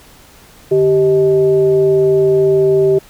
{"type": "tone with frequency modulation", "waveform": "sine", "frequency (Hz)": 389.2, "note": "G4", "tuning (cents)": -12, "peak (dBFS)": -8, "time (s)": [0.71, 2.99], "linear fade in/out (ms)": 10, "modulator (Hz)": 240, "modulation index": 0.47, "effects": ["pink hiss -43 dBFS RMS until 3.09 s"]}